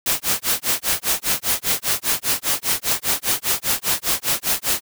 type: noise with tremolo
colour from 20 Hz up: white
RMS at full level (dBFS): -18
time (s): 0.06-4.81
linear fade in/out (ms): 2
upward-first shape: sine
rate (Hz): 5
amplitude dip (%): 100
effects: none